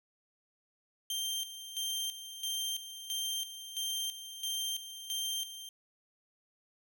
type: tone with tremolo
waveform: sawtooth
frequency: 3157 Hz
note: G7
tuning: 12 cents sharp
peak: -30 dBFS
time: 1.1-5.69 s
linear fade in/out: 2 ms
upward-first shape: square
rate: 1.5 Hz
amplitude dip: 70%
effects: none